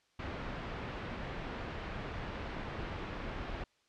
pink low-pass noise, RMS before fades -41 dBFS, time 0.19-3.64 s, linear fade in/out 5 ms, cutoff 2500 Hz, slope 12 dB/octave, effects white hiss -72 dBFS RMS until 3.88 s + low-pass 5000 Hz 12 dB/octave

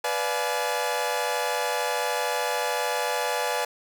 sawtooth chord, B diminished seventh, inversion none, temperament equal with one note detuned, 493.9 / 587.3 / 698.5 / 849 Hz, B4 / D5 / F5 / Ab5, 0 / 0 / 0 / +38 cents, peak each -26 / -27 / -29 / -25 dBFS, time 0.04-3.65 s, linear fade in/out 5 ms, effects none

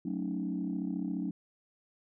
sine chord, D# half-diminished seventh, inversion first, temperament equal, 185 / 220 / 277.2 / 311.1 Hz, F#3 / A3 / C#4 / D#4, 0 / 0 / 0 / 0 cents, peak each -35 / -38 / -36 / -38 dBFS, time 0.05-1.31 s, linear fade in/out 5 ms, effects tanh soft clip ceiling -24 dBFS

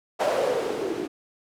violet noise with low-pass filter sweep, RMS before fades -26 dBFS, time 0.19-1.08 s, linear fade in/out 20 ms, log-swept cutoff 630 to 320 Hz, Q 5, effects none

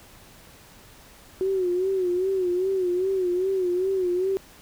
sine tone with vibrato, 370 Hz, F#4, in tune, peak -21 dBFS, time 1.41-4.37 s, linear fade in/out 0 ms, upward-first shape sine, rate 2.5 Hz, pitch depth 82 cents each way, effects pink hiss -50 dBFS RMS until 4.61 s

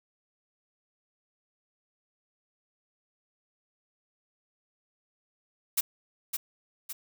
blue noise with echo, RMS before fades -25 dBFS, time 5.77-5.81 s, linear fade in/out 10 ms, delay 560 ms, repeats 2, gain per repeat -6 dB, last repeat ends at 6.93 s, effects none

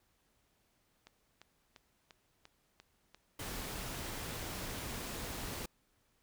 click train, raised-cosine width 0.2 ms, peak -36 dBFS, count 8, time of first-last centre 1.07-3.492 s, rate 2.89 Hz
pink noise, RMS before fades -42 dBFS, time 3.39-5.66 s, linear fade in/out 5 ms
effects pink hiss -75 dBFS RMS until 6.22 s

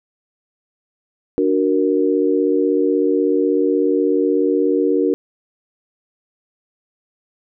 sine chord, D augmented, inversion none, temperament equal, 293.7 / 370 / 466.2 Hz, D4 / F#4 / A#4, 0 / 0 / 0 cents, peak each -18 dBFS, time 1.38-5.14 s, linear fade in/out 0 ms, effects none

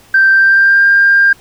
sine tone with pitch glide, 1566 to 1598.9 Hz, G6 to G6, -2 to +34 cents, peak -4 dBFS, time 0.14-1.33 s, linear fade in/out 5 ms, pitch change +36 cents, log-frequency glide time 0.31-0.85 s, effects tanh soft clip ceiling 0 dBFS + pink hiss -44 dBFS RMS until 1.4 s

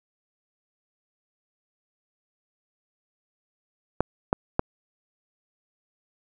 clicks, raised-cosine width 1 ms, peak -6 dBFS, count 3, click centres 4.006 / 4.329 / 4.594 s, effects none

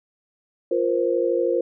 sine chord, F suspended fourth, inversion none, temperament equal with one note detuned, 349.2 / 470.8 / 523.3 Hz, F4 / Bb4 / C5, 0 / +17 / 0 cents, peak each -23 dBFS, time 0.71-1.61 s, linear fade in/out 5 ms, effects none

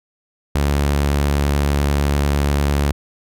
sawtooth tone with vibrato, 71.5 Hz, D2, 46 cents flat, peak -11 dBFS, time 0.55-2.92 s, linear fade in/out 5 ms, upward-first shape sine, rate 8.9 Hz, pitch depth 10 cents each way, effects none

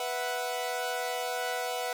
sawtooth chord, B suspended fourth, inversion none, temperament equal, 493.9 / 659.3 / 740 Hz, B4 / E5 / F#5, 0 / 0 / 0 cents, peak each -31 / -34 / -30 dBFS, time 0-1.93 s, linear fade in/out 2 ms, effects none

